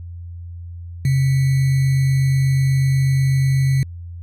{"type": "tone with sample-and-hold", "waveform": "sine", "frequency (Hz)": 134.2, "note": "C3", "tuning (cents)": 44, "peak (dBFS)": -13, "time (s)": [1.05, 3.83], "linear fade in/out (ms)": 2, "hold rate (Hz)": 2100, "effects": ["added 86 Hz sine -30 dBFS peak until 4.22 s", "resampled to 32000 Hz"]}